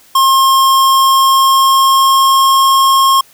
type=tone with pitch glide; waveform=square; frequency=1070 to 1076.8 Hz; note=C6 to C6; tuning=+38 to +49 cents; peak=-7 dBFS; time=0.15-3.21 s; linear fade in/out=5 ms; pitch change=+11 cents; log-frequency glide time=0.57-2.69 s; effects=white hiss -45 dBFS RMS until 3.33 s